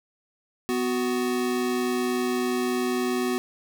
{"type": "tone pair together", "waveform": "square", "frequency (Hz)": [249.5, 370], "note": ["B3", "F#4"], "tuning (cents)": [18, 0], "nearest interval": "perfect fifth", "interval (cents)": 682, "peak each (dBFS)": -27, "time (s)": [0.69, 3.38], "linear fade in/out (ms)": 0, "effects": []}